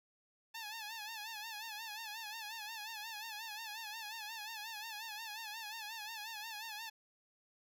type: tone with vibrato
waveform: 10% pulse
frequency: 872 Hz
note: A5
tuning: 16 cents flat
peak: -35 dBFS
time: 0.54-6.9 s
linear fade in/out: 10 ms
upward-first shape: sine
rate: 5.6 Hz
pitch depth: 92 cents each way
effects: none